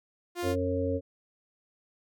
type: tone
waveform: sawtooth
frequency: 350.8 Hz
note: F4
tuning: 8 cents sharp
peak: -27 dBFS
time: 0.35-0.56 s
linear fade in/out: 50 ms
type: harmonic tone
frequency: 91.1 Hz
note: F#2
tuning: 26 cents flat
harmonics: 1 / 3 / 5 / 6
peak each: -32 / -32 / -32 / -32 dBFS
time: 0.42-1.01 s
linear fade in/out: 50 ms
effects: none